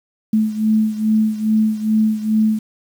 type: beating tone pair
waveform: sine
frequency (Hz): 216.5 / 218.9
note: A3 / A3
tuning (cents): -28 / -9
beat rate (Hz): 2.4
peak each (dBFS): -15 / -19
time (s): 0.33-2.59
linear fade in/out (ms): 5
effects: 7-bit